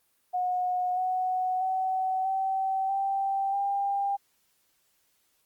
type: tone with pitch steps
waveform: sine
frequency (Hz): 727 / 740.6 / 754.4 / 768.5 / 782.8 / 797.4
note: F#5 / F#5 / F#5 / G5 / G5 / G5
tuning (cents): -31 / +1 / +33 / -35 / -3 / +29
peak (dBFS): -25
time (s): 0.33-4.17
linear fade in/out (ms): 20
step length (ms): 640
effects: white hiss -70 dBFS RMS until 5.45 s + Opus 24 kbps